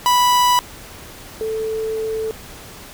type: tone pair in turn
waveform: 45% pulse / sine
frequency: 986 / 440.7 Hz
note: B5 / A4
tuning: -3 / +3 cents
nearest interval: octave + major second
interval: 1394 cents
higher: first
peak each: -12 / -20 dBFS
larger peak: first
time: 0.06-0.59 / 1.41-2.31 s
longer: second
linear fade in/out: 0 ms
effects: pink hiss -38 dBFS RMS until 2.93 s